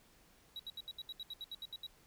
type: tone bursts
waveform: sine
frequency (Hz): 3875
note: B7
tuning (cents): -34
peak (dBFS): -39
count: 13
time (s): 0.56-1.866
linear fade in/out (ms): 2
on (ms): 34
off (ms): 72
effects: tanh soft clip ceiling -41 dBFS + pink hiss -66 dBFS RMS until 2.06 s